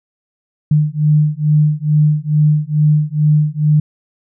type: beating tone pair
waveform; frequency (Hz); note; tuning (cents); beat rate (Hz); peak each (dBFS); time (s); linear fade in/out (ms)
sine; 150 / 152.3; D3 / D#3; +37 / -37; 2.3; -13; 0.71-3.8; 5
effects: none